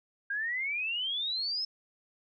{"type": "exponential sweep", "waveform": "sine", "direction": "up", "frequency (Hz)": [1595, 5274], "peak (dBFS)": -30, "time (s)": [0.3, 1.65], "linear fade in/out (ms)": 5, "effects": []}